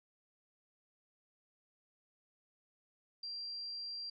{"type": "tone", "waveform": "sine", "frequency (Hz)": 4736, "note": "D8", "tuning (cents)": 14, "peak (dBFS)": -40, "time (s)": [3.23, 4.1], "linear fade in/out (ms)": 5, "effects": ["MP3 64 kbps"]}